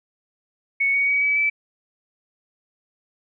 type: tone with pitch steps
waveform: sine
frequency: 2217 / 2240 / 2264 / 2287 / 2311 Hz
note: C#7 / C#7 / C#7 / D7 / D7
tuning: 0 / +18 / +36 / -47 / -28 cents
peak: -17 dBFS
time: 0.8-1.5 s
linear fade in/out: 10 ms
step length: 140 ms
effects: none